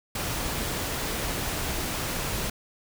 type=noise; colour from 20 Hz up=pink; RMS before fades=-30 dBFS; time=0.15-2.5 s; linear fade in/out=5 ms; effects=none